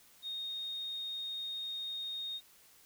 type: tone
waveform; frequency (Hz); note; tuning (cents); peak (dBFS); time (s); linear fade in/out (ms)
sine; 3708; A#7; -10; -37; 0.22-2.41; 50
effects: white hiss -62 dBFS RMS until 2.85 s